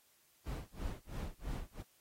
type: noise with tremolo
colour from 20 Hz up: brown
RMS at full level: -39 dBFS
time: 0.45-1.83 s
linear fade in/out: 20 ms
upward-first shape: sine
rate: 3 Hz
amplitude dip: 100%
effects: white hiss -70 dBFS RMS until 2 s + AAC 48 kbps